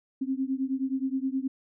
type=beating tone pair; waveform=sine; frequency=261.6 / 271.1 Hz; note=C4 / C#4; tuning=0 / -38 cents; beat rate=9.5 Hz; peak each=-29 / -30 dBFS; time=0.21-1.48 s; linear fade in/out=10 ms; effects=none